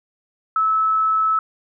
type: tone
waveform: sine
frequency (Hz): 1302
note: E6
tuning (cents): -22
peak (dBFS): -15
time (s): 0.56-1.39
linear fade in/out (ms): 2
effects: none